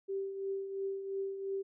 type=tone with tremolo; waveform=sine; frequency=390.3 Hz; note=G4; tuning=8 cents flat; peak=-32 dBFS; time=0.08-1.63 s; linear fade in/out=20 ms; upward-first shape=triangle; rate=2.9 Hz; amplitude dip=60%; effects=none